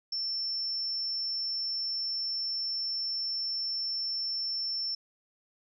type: tone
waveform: sine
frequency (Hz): 5380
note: E8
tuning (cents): +34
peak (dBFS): -30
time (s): 0.12-4.95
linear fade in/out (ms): 5
effects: none